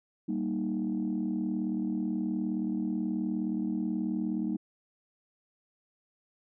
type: chord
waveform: sine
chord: Eb major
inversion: first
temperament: just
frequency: 194.45 / 233.3 / 311.1 Hz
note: G3 / Bb3 / Eb4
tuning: -14 / +2 / 0 cents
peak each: -32 dBFS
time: 0.28-4.57 s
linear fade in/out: 10 ms
effects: tanh soft clip ceiling -22 dBFS